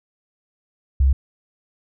sine tone, 67.1 Hz, C2, 44 cents sharp, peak -12 dBFS, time 1-1.13 s, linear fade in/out 5 ms, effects none

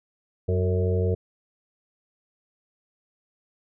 harmonic tone with a mistuned harmonic, 92.5 Hz, F#2, in tune, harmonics 1 / 2 / 4 / 5 / 6 / 7, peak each -22 / -32 / -31 / -27 / -37 / -37 dBFS, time 0.48-1.15 s, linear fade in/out 10 ms, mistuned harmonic 5, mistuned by -29 cents, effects none

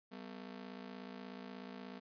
sawtooth ring-modulated tone, 223.1 Hz, A3, 24 cents sharp, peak -40 dBFS, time 0.11-2 s, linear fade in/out 20 ms, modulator 28.3 Hz, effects resampled to 11025 Hz + 13-bit

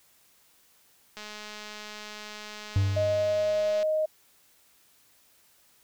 click train, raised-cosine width 0.2 ms, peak -24 dBFS, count 562, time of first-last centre 1.17-3.829 s, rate 211 Hz
triangle tone with exponential decay, 98 Hz, G2, in tune, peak -17 dBFS, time 2.76-3.73 s, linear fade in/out 0 ms, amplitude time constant 210 ms
sine tone, 622.3 Hz, D#5, in tune, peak -23 dBFS, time 2.96-4.06 s, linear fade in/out 10 ms
effects white hiss -62 dBFS RMS until 5.83 s

